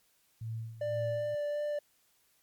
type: tone with tremolo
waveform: sine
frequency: 112.8 Hz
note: A2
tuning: 44 cents sharp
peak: -34 dBFS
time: 0.41-1.35 s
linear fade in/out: 5 ms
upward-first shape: sine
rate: 2 Hz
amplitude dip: 75%
type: tone with vibrato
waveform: triangle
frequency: 589 Hz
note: D5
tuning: 5 cents sharp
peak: -29 dBFS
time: 0.81-1.79 s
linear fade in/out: 5 ms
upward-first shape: sine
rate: 2.7 Hz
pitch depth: 10 cents each way
effects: white hiss -70 dBFS RMS until 2.42 s + MP3 96 kbps